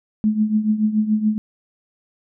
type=tone with tremolo; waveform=sine; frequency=214.5 Hz; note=A3; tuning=44 cents flat; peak=-12 dBFS; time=0.24-1.38 s; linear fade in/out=0 ms; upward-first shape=triangle; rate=7 Hz; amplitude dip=80%; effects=none